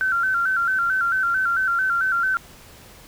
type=tone with vibrato; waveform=sine; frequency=1454 Hz; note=F#6; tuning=31 cents flat; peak=-18 dBFS; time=0.01-2.37 s; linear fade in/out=0 ms; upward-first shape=square; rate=4.5 Hz; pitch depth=87 cents each way; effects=pink hiss -46 dBFS RMS until 3.07 s